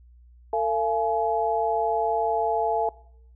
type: tone cluster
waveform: sine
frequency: 449.6 / 681 / 846 Hz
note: A4 / F5 / G#5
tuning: +37 / -44 / +32 cents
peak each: -26 dBFS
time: 0.53-2.89 s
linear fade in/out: 2 ms
effects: noise-tail reverb RT60 0.7 s tail -21 dB re dry + added 60 Hz sine -49 dBFS peak until 3.35 s